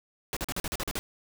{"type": "noise bursts", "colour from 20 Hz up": "pink", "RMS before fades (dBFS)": -32, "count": 9, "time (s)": [0.33, 0.99], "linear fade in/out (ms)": 0, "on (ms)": 36, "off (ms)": 42, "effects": []}